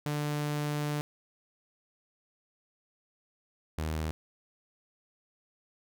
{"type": "tone pair in turn", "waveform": "sawtooth", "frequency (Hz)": [148, 78.4], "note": ["D3", "D#2"], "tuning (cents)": [14, 14], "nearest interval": "major seventh", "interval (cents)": 1100, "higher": "first", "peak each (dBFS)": [-26, -27], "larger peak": "first", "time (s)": [[0.06, 1.01], [3.78, 4.11]], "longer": "first", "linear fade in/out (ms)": 0, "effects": []}